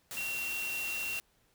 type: tone in noise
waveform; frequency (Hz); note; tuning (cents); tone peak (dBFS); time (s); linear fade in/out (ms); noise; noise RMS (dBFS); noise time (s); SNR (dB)
sine; 2739; F7; -34; -34; 0.17-1.19; 0; white; -41; 0.11-1.2; +4
effects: pink hiss -70 dBFS RMS until 1.54 s